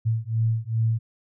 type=beating tone pair; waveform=sine; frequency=111.5 / 114 Hz; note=A2 / A#2; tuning=+23 / -38 cents; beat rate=2.5 Hz; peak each=-24 dBFS; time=0.05-0.99 s; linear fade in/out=20 ms; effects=none